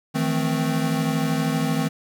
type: tone cluster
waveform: square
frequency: 157.5 / 170.2 / 218.6 / 259.7 Hz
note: D#3 / F3 / A3 / C4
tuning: +21 / -44 / -11 / -13 cents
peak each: -25 / -31 / -28 / -26 dBFS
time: 0.14-1.89 s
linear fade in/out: 20 ms
effects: 9-bit